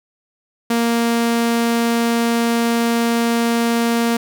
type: tone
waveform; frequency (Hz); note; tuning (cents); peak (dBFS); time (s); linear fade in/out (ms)
sawtooth; 233.1; A#3; 0; -11; 0.7-4.17; 5
effects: none